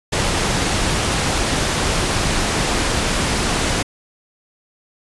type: low-pass noise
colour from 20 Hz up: pink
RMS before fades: -19 dBFS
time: 0.12-3.83 s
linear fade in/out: 10 ms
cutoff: 9800 Hz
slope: 12 dB/octave
effects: resampled to 24000 Hz